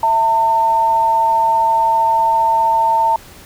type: tone pair together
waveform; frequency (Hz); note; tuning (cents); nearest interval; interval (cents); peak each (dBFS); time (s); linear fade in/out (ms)
sine; 659.3 / 903.8; E5 / A5; 0 / +46; perfect fourth; 546; -22 / -11; 0.03-3.16; 2
effects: pink hiss -40 dBFS RMS until 3.45 s